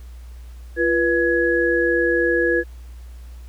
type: tone cluster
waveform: sine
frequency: 344.4 / 487.6 / 1678 Hz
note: F4 / B4 / G#6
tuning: -24 / -22 / +17 cents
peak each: -20 dBFS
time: 0.76-2.64 s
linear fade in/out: 50 ms
effects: added 60 Hz sine -35 dBFS peak until 3.48 s + pink hiss -54 dBFS RMS until 3.48 s